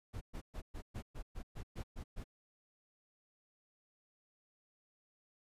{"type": "noise bursts", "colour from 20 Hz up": "brown", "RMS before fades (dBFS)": -43, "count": 11, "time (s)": [0.13, 2.243], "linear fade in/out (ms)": 20, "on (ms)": 83, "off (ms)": 120, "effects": ["resampled to 32000 Hz"]}